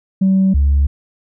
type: tone pair in turn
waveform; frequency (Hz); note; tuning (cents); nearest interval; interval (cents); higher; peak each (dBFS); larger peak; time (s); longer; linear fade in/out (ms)
sine; 191.1 / 70.43; G3 / C#2; -44 / +28; octave + perfect fourth; 1728; first; -8; neither; 0.21-0.54 / 0.54-0.87; neither; 10
effects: tanh soft clip ceiling -7 dBFS